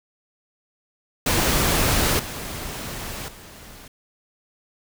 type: noise with level steps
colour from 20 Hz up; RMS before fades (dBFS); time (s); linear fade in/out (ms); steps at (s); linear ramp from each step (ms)
pink; -20 / -32 / -43; 1.26-3.88; 5; 2.19 / 3.28; 5
effects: none